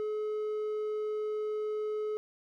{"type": "tone with hard clipping", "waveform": "sine", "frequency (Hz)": 426.6, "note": "G#4", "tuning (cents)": 46, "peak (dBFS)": -32, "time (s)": [0, 2.17], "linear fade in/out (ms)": 0, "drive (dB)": 3, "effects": []}